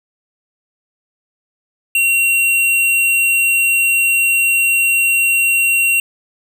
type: tone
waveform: square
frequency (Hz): 2744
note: F7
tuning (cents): -31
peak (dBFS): -12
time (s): 1.95-6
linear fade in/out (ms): 2
effects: none